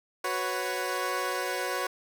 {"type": "chord", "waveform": "15% pulse", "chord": "F# suspended fourth", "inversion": "none", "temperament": "equal with one note detuned", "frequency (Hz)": [370, 496.2, 554.4], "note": ["F#4", "B4", "C#5"], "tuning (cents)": [0, 8, 0], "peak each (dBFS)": -27, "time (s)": [0.24, 1.87], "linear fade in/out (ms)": 5, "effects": []}